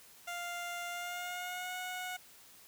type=tone with pitch glide; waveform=15% pulse; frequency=698.5 to 732 Hz; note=F5 to F#5; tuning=0 to -19 cents; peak=-32 dBFS; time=0.27-2.17 s; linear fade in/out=10 ms; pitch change=+81 cents; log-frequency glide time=0.89-1.76 s; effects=white hiss -58 dBFS RMS until 2.67 s